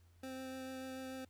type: tone with vibrato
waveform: 25% pulse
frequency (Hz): 261.6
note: C4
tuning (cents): 0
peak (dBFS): -40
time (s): 0.23-1.25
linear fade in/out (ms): 5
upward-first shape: sine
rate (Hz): 6.8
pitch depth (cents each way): 9
effects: added 86 Hz sine -63 dBFS peak until 1.29 s + pink hiss -75 dBFS RMS until 1.29 s